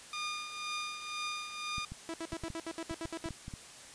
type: tone with tremolo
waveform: 15% pulse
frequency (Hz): 1215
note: D#6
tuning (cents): -42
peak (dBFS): -28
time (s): 0.13-1.85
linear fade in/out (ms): 2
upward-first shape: triangle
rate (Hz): 2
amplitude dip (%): 65
type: clicks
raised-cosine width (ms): 5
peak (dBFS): -30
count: 11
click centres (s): 1.782 / 1.92 / 2.331 / 2.437 / 2.503 / 2.91 / 3.054 / 3.258 / 3.307 / 3.481 / 3.538
type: tone bursts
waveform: sawtooth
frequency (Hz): 328.9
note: E4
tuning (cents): -4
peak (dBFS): -33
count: 11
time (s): 2.09-3.288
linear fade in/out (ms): 0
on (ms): 48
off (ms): 67
effects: white hiss -51 dBFS RMS until 3.94 s + resampled to 22050 Hz